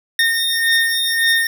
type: beating tone pair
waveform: 25% pulse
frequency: 1833 / 1834.8 Hz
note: A#6 / A#6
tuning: -30 / -28 cents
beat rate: 1.8 Hz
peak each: -15 / -13 dBFS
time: 0.19-1.47 s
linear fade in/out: 2 ms
effects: none